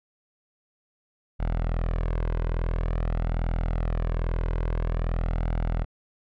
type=tone with flanger; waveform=sawtooth; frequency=41.2 Hz; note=E1; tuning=in tune; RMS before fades=-26 dBFS; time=1.39-5.85 s; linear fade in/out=20 ms; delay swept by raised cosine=1.4 to 1.97 ms; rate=0.48 Hz; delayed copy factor=+0.5; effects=low-pass 2000 Hz 12 dB/octave